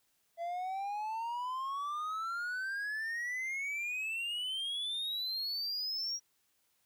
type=exponential sweep; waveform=triangle; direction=up; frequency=670 to 5700 Hz; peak=-33 dBFS; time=0.37-6.2 s; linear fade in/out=50 ms; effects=white hiss -75 dBFS RMS until 6.85 s